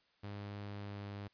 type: tone with pitch glide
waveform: sawtooth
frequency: 101.9 to 101.14 Hz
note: G#2 to G#2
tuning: -32 to -45 cents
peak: -39 dBFS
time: 0.23-1.28 s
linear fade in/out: 10 ms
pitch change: -13 cents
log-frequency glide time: 0.64-1.16 s
effects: white hiss -73 dBFS RMS until 1.33 s + resampled to 11025 Hz